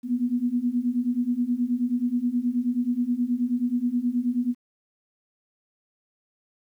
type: beating tone pair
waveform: sine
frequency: 238.5 / 247.9 Hz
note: A#3 / B3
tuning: +40 / +7 cents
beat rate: 9.4 Hz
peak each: -26 / -24 dBFS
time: 0.03-4.55 s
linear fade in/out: 50 ms
effects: 10-bit